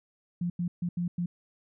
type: tone bursts at uneven times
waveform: sine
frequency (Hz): 174.61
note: F3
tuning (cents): 0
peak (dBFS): -27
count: 5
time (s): 0.41-0.5 / 0.59-0.68 / 0.82-0.89 / 0.97-1.08 / 1.18-1.26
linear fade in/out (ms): 5
effects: none